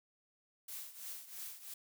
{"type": "noise with tremolo", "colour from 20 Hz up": "blue", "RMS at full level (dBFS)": -44, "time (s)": [0.68, 1.74], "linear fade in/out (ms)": 5, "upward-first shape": "triangle", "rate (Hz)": 3, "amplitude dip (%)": 80, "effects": []}